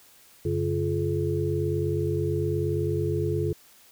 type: tone cluster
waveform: sine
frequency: 93.5 / 142.2 / 347.3 / 426.2 Hz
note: F#2 / C#3 / F4 / G#4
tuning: +19 / +45 / -10 / +45 cents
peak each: -29 dBFS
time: 0.45-3.53 s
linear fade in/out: 5 ms
effects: white hiss -55 dBFS RMS until 3.91 s